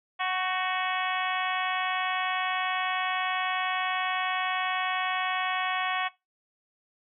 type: harmonic tone with a mistuned harmonic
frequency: 370 Hz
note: F#4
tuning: in tune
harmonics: 2 / 3 / 4 / 5 / 6 / 7 / 8 / 9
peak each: -31 / -31 / -38 / -34 / -36 / -37 / -40 / -39 dBFS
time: 0.19-6.09 s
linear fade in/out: 20 ms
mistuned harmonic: 4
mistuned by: +33 cents
effects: noise-tail reverb RT60 0.2 s tail -19 dB re dry